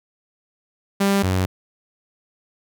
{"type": "tone pair in turn", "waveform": "sawtooth", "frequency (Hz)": [198, 93.19], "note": ["G3", "F#2"], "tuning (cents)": [18, 13], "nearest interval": "octave + minor second", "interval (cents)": 1305, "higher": "first", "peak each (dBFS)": [-12, -14], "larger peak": "first", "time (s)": [[1, 1.23], [1.23, 1.46]], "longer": "neither", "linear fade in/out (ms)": 10, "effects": []}